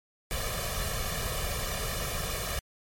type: noise with comb filter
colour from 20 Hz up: pink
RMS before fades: -32 dBFS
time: 0.31-2.59 s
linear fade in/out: 0 ms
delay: 1.7 ms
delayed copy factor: +0.85
effects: MP3 64 kbps